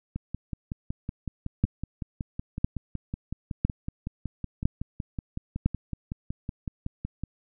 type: two click trains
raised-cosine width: 5 ms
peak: -19 / -9 dBFS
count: 39 / 5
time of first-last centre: 0.16-7.236 / 1.64-5.66 s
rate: 5.37 / 0.995 Hz
effects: none